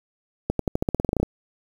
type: accelerating click train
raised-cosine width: 2 ms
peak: -8 dBFS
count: 14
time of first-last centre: 0.5-1.23 s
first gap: 93 ms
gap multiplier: 0.91
effects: 7-bit